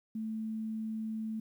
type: tone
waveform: sine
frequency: 220 Hz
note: A3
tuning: in tune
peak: -34 dBFS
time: 0.15-1.4 s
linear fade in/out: 5 ms
effects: 11-bit